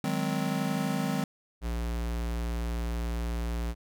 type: chord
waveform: square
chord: Ab dominant seventh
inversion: second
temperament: just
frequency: 155.74 / 186.89 / 207.7 / 259.6 Hz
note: Eb3 / Gb3 / Ab3 / C4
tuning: +2 / +18 / 0 / -13 cents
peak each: -34 dBFS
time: 0.04-1.24 s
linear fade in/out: 2 ms
type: tone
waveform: square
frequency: 58.2 Hz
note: A#1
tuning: 2 cents flat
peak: -30 dBFS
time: 1.61-3.75 s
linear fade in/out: 50 ms
effects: none